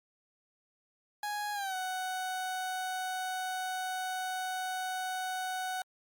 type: tone with pitch glide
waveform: 30% pulse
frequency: 830.6 to 744.3 Hz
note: G#5 to F#5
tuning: 0 to +10 cents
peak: -31 dBFS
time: 1.23-5.82 s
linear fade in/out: 2 ms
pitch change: -190 cents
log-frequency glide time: 1.53-1.75 s
effects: Opus 48 kbps